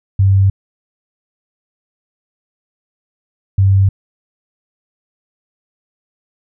sine tone pair in turn, 97.2 / 97.2 Hz, G2 / G2, -14 / -14 cents, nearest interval unison, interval 0 cents, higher neither, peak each -7 dBFS, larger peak neither, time 0.19-0.5 / 3.58-3.89 s, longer neither, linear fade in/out 5 ms, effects none

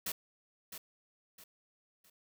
white noise with echo, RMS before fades -37 dBFS, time 0.06-0.12 s, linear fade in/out 5 ms, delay 660 ms, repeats 3, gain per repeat -9 dB, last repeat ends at 2.1 s, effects none

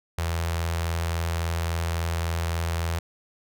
sawtooth tone with notch filter, 83.6 Hz, E2, 25 cents sharp, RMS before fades -27 dBFS, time 0.18-2.99 s, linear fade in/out 5 ms, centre 250 Hz, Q 0.58, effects none

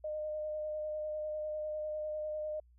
sine tone with vibrato, 611 Hz, D#5, 32 cents flat, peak -35 dBFS, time 0.04-2.6 s, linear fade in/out 5 ms, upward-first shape square, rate 10 Hz, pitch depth 11 cents each way, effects added 60 Hz sine -60 dBFS peak until 2.78 s

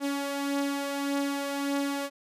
sawtooth beating tone pair, 280.4 / 282.1 Hz, C#4 / C#4, +20 / +30 cents, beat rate 1.7 Hz, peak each -25 / -31 dBFS, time 0-2.1 s, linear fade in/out 50 ms, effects resampled to 32000 Hz

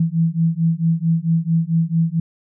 sine beating tone pair, 162.6 / 167.1 Hz, E3 / E3, -23 / +24 cents, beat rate 4.5 Hz, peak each -18 dBFS, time 0-2.2 s, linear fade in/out 5 ms, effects none

